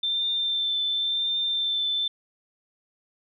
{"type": "tone with vibrato", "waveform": "sine", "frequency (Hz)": 3563, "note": "A7", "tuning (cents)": 21, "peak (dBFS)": -23, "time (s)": [0.03, 2.08], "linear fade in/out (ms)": 5, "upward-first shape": "triangle", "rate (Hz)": 0.94, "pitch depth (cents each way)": 20, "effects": []}